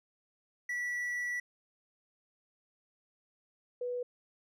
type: tone pair in turn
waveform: triangle / sine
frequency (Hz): 1951 / 491.6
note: B6 / B4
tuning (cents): -22 / -8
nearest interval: 2 octaves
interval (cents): 2386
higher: first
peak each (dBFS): -31 / -33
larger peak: first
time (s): 0.69-1.4 / 3.81-4.03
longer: first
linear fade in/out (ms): 5
effects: none